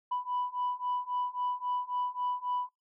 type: beating tone pair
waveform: sine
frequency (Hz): 987.8 / 991.5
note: B5 / B5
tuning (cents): 0 / +7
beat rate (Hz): 3.7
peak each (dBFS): -33 / -32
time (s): 0.11-2.69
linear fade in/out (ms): 10
effects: noise-tail reverb RT60 0.2 s tail -25 dB re dry + tanh soft clip ceiling -25 dBFS